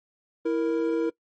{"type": "tone pair together", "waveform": "triangle", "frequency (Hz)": [329.6, 466.6], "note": ["E4", "A#4"], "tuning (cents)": [0, 2], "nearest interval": "tritone", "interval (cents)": 602, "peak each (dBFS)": -23, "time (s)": [0.45, 1.1], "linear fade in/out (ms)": 10, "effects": ["noise-tail reverb RT60 0.1 s tail -21 dB re dry", "MP3 32 kbps"]}